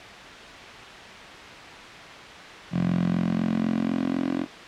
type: tone with high-pass filter sweep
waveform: 10% pulse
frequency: 44 Hz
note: F1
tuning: 14 cents sharp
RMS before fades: -25 dBFS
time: 2.71-4.47 s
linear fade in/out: 50 ms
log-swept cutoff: 160 to 290 Hz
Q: 4.4
effects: white hiss -40 dBFS RMS until 4.67 s + low-pass 3000 Hz 12 dB/octave